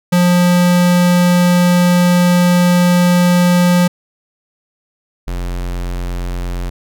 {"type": "tone pair in turn", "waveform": "square", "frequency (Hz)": [177.2, 44.3], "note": ["F3", "F1"], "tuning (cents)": [25, 25], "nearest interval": "2 octaves", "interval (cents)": 2400, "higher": "first", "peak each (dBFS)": [-9, -19], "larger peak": "first", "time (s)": [[0.12, 3.88], [5.27, 6.7]], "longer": "first", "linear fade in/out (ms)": 10, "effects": []}